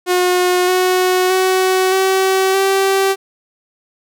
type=tone with pitch steps; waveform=sawtooth; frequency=361.1 / 367.6 / 374.3 / 381 / 387.9 Hz; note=F#4 / F#4 / F#4 / G4 / G4; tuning=-42 / -11 / +20 / -49 / -18 cents; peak=-8 dBFS; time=0.06-3.16 s; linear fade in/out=50 ms; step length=620 ms; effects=none